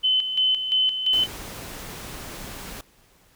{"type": "tone with tremolo", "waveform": "sine", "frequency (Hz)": 3042, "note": "F#7", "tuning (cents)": 47, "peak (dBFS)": -17, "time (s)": [0.03, 1.27], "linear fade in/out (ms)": 20, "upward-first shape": "square", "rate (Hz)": 2.9, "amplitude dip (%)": 60}
{"type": "noise", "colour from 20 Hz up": "pink", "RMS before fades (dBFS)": -37, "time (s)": [1.13, 2.81], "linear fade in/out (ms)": 2}
{"effects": ["pink hiss -58 dBFS RMS until 3.35 s"]}